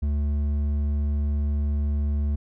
sine tone with hard clipping, 72.9 Hz, D2, 12 cents flat, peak -23 dBFS, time 0.02-2.36 s, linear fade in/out 10 ms, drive 6 dB, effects none

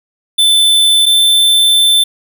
square tone pair in turn, 3524 / 3541 Hz, A7 / A7, +2 / +10 cents, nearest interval unison, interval 8 cents, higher second, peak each -7 dBFS, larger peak neither, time 0.38-1.06 / 1.06-2.04 s, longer second, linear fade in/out 10 ms, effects none

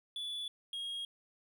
triangle tone pair in turn, 3444 / 3270 Hz, A7 / G#7, -38 / -28 cents, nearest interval minor second, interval 90 cents, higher first, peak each -36 / -36 dBFS, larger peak neither, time 0.16-0.48 / 0.73-1.05 s, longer neither, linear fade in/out 2 ms, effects none

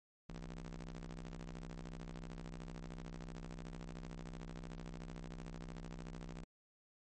sawtooth ring-modulated tone, 62.9 Hz, B1, 32 cents sharp, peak -39 dBFS, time 0.29-6.44 s, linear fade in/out 5 ms, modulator 101 Hz, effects MP3 32 kbps

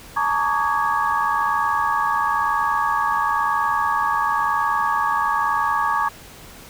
sine tone cluster, 856 / 916 / 1132 / 1213 / 1659 Hz, A5 / A#5 / C#6 / D#6 / G#6, -48 / -31 / +36 / -44 / -2 cents, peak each -26 / -24 / -21 / -27 / -26 dBFS, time 0.16-6.09 s, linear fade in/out 10 ms, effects pink hiss -42 dBFS RMS until 6.69 s

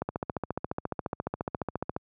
click train, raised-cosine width 1 ms, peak -16 dBFS, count 29, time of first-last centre 0.02-1.964 s, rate 14.4 Hz, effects high-pass 80 Hz 12 dB/octave

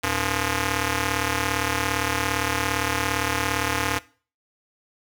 5% pulse ring-modulated tone, 192.5 Hz, G3, 31 cents flat, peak -8 dBFS, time 0.03-3.99 s, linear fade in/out 5 ms, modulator 655 Hz, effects noise-tail reverb RT60 0.4 s tail -20 dB re dry

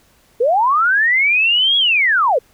sine linear two-way sweep, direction up then down, 440 to 3355 to 440 Hz, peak -11 dBFS, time 0.4-2.39 s, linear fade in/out 10 ms, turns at 1.77 s, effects pink hiss -54 dBFS RMS until 2.53 s

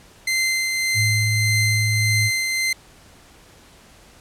sawtooth tone with tremolo, 2076 Hz, C7, 14 cents flat, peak -14 dBFS, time 0.27-2.73 s, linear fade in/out 5 ms, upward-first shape triangle, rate 1.7 Hz, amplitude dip 35%
sine tone, 109.6 Hz, A2, 6 cents flat, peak -19 dBFS, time 0.94-2.31 s, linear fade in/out 50 ms
effects pink hiss -49 dBFS RMS until 4.2 s + low-pass 11000 Hz 12 dB/octave

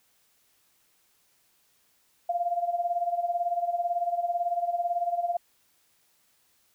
sine tone with tremolo, 696 Hz, F5, 6 cents flat, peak -22 dBFS, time 2.29-5.37 s, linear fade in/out 5 ms, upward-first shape sine, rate 18 Hz, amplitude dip 75%, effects white hiss -67 dBFS RMS until 6.74 s

